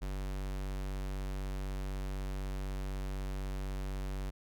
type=tone; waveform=square; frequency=48 Hz; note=G1; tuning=36 cents flat; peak=-36 dBFS; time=0.01-4.31 s; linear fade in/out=20 ms; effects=none